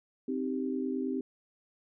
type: chord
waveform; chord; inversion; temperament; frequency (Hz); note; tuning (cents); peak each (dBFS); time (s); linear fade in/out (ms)
sine; C minor; none; equal; 261.6 / 311.1 / 392; C4 / Eb4 / G4; 0 / 0 / 0; -32 / -37 / -36; 0.28-1.21; 5
effects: none